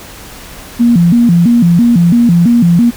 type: tone with vibrato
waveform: sine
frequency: 201.7 Hz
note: G3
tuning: 50 cents sharp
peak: -4 dBFS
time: 0.79-2.91 s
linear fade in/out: 20 ms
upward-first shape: square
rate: 3 Hz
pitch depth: 280 cents each way
effects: pink hiss -31 dBFS RMS until 2.96 s